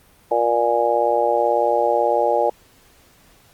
harmonic tone, 118.2 Hz, A#2, 24 cents sharp, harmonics 3 / 4 / 5 / 6 / 7, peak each -26 / -21 / -20 / -25 / -20 dBFS, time 0.31-2.5 s, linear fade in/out 5 ms, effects pink hiss -53 dBFS RMS until 3.53 s + Opus 32 kbps

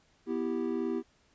triangle chord, E minor, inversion second, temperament equal, 246.9 / 329.6 / 392 Hz, B3 / E4 / G4, 0 / 0 / 0 cents, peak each -32 dBFS, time 0.26-1.03 s, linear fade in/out 50 ms, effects pink hiss -67 dBFS RMS until 1.34 s + resampled to 16000 Hz

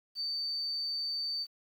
sine tone, 4576 Hz, D8, 46 cents flat, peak -32 dBFS, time 0.15-1.47 s, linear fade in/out 50 ms, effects 10-bit

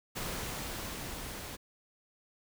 pink noise with level ramp, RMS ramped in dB -37 to -43 dBFS, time 0.15-1.57 s, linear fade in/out 20 ms, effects none

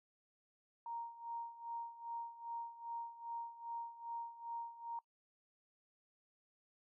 sine tone with tremolo, 932.3 Hz, A#5, in tune, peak -40 dBFS, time 0.86-4.99 s, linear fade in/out 2 ms, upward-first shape sine, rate 2.5 Hz, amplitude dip 80%, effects noise-tail reverb RT60 0.1 s tail -22 dB re dry

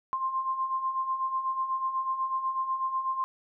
sine beating tone pair, 1046.5 / 1054.6 Hz, C6 / C6, 0 / +13 cents, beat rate 8.1 Hz, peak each -35 / -28 dBFS, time 0.13-3.24 s, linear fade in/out 0 ms, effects none

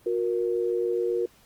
sine tone pair together, 362.4 / 469.9 Hz, F#4 / A#4, -36 / +14 cents, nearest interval major third, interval 450 cents, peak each -26 dBFS, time 0.06-1.26 s, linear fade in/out 5 ms, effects pink hiss -58 dBFS RMS until 1.45 s + Opus 24 kbps

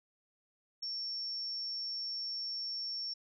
sine tone, 5460 Hz, F8, 40 cents flat, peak -36 dBFS, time 0.82-3.14 s, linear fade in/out 10 ms, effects none

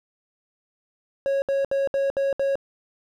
triangle tone bursts, 550 Hz, C#5, 14 cents flat, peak -18 dBFS, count 6, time 1.26-2.555 s, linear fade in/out 0 ms, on 160 ms, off 67 ms, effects none

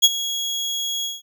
30% pulse tone with ADSR envelope, 3322 Hz, G#7, in tune, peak -4 dBFS, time 0.02-1.22 s, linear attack 24 ms, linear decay 38 ms, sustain -16 dB, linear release 180 ms, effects none

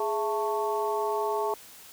harmonic tone with a mistuned harmonic, 221.3 Hz, A3, 10 cents sharp, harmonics 2 / 3 / 4 / 5, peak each -29 / -34 / -30 / -34 dBFS, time 0-1.54 s, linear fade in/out 2 ms, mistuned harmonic 2, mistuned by -96 cents, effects white hiss -49 dBFS RMS until 1.92 s

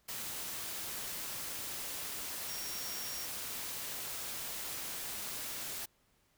sine tone in noise, 5588 Hz, F8, in tune, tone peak -44 dBFS, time 2.48-3.26 s, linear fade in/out 10 ms, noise white, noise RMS -41 dBFS, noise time 0.08-5.86 s, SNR -6 dB, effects pink hiss -72 dBFS RMS until 6.37 s

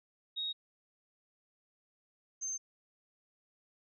sine tone pair in turn, 3762 / 6290 Hz, A#7 / G8, +15 / +5 cents, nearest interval major sixth, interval 890 cents, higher second, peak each -34 / -35 dBFS, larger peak first, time 0.36-0.53 / 2.41-2.58 s, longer neither, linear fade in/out 20 ms, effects none

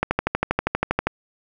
click train, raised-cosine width 0.5 ms, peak -4 dBFS, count 14, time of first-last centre 0.03-1.07 s, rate 12.5 Hz, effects none

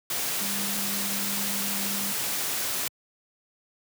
sine tone in noise, 200 Hz, G3, 35 cents sharp, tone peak -35 dBFS, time 0.41-2.12 s, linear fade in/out 2 ms, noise white, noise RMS -29 dBFS, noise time 0.1-2.88 s, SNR -9 dB, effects high-pass 100 Hz 12 dB/octave

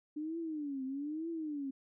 sine tone with vibrato, 295.8 Hz, D4, 13 cents sharp, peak -36 dBFS, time 0.16-1.71 s, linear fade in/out 10 ms, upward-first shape triangle, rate 1.1 Hz, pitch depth 230 cents each way, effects none

